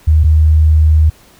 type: tone pair in turn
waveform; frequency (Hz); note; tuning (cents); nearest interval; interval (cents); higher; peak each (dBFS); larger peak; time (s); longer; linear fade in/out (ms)
sine; 77.78 / 77.78; D#2 / D#2; 0 / 0; unison; 0; neither; -5; neither; 0.07-0.24 / 0.24-1.1; second; 10
effects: pink hiss -45 dBFS RMS until 1.39 s